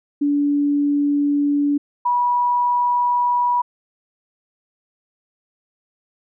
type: tone pair in turn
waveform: sine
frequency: 288.1 / 973.3 Hz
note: D4 / B5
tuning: -33 / -26 cents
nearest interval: octave + major sixth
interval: 2107 cents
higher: second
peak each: -15 dBFS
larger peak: neither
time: 0.21-1.78 / 2.05-3.62 s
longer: neither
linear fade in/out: 10 ms
effects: none